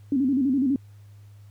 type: tone with vibrato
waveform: sine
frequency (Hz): 267.1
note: C4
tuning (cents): +36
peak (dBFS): -19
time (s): 0.12-0.76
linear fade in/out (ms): 2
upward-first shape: square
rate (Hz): 12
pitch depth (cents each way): 98
effects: added 102 Hz sine -45 dBFS peak until 1.5 s + pink hiss -64 dBFS RMS until 1.5 s